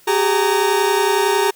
40% pulse tone cluster, 382.9 / 413.8 / 925 Hz, G4 / G#4 / A#5, -41 / -6 / -14 cents, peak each -18 dBFS, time 0.07-1.51 s, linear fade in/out 10 ms, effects white hiss -50 dBFS RMS until 1.55 s

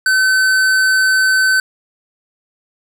triangle tone with hard clipping, 1526 Hz, G6, 47 cents flat, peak -12 dBFS, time 0.06-1.6 s, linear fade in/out 2 ms, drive 17 dB, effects none

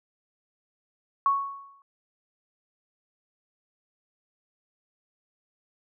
sine tone with exponential decay, 1108.7 Hz, C#6, in tune, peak -17 dBFS, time 1.26-1.82 s, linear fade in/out 1 ms, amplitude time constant 120 ms, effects none

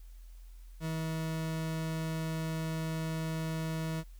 40% pulse tone, 160.4 Hz, E3, 47 cents flat, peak -32 dBFS, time 0.8-4.04 s, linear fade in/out 50 ms, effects added 42 Hz sine -47 dBFS peak until 4.19 s + white hiss -67 dBFS RMS until 4.19 s

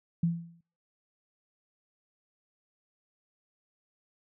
sine tone with exponential decay, 168.8 Hz, E3, 41 cents sharp, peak -21 dBFS, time 0.23-0.61 s, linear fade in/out 5 ms, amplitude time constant 81 ms, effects noise-tail reverb RT60 0.4 s tail -24 dB re dry

